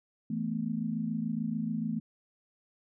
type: chord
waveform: sine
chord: E suspended fourth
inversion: none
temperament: equal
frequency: 164.81 / 220 / 246.9 Hz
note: E3 / A3 / B3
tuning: 0 / 0 / 0 cents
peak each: -36 / -32 / -36 dBFS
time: 0.3-2 s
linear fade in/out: 5 ms
effects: none